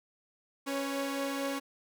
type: tone cluster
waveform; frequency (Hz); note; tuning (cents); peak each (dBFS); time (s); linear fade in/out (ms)
sawtooth; 275.8 / 496.4 / 556; C#4 / B4 / C#5; -9 / +9 / +5; -30 / -39 / -33; 0.66-1.6; 20
effects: none